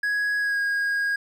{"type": "tone with pitch glide", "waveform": "triangle", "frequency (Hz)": [1666, 1636.4], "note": ["G#6", "G#6"], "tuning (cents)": [5, -26], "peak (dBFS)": -20, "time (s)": [0.03, 1.16], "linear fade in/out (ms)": 5, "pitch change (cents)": -31, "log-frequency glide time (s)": [0.39, 0.59], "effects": []}